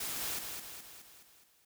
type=noise with echo; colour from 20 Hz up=white; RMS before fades=-38 dBFS; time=0-0.39 s; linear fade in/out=5 ms; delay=210 ms; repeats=6; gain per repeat=-5 dB; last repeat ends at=1.65 s; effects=none